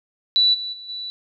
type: tone with level steps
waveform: sine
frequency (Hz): 3955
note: B7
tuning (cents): +2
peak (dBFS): -13 / -26 / -35 / -28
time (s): 0.36-1.1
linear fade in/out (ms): 0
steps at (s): 0.53 / 0.72 / 0.88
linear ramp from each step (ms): 20
effects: none